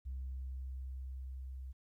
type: tone with level ramp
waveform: sine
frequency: 65.3 Hz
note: C2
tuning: 3 cents flat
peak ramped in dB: -37 to -42 dBFS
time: 0.05-1.73 s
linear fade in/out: 20 ms
effects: tanh soft clip ceiling -36 dBFS + 13-bit